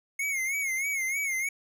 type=tone with vibrato; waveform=square; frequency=2171 Hz; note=C#7; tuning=37 cents flat; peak=-28 dBFS; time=0.19-1.49 s; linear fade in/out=5 ms; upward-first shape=sine; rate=3.2 Hz; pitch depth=88 cents each way; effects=none